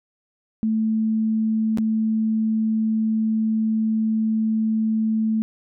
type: tone with dropouts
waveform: sine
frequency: 220 Hz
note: A3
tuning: in tune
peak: -18 dBFS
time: 0.63-5.42 s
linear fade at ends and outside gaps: 0 ms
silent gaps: 1.774-1.784 s
effects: none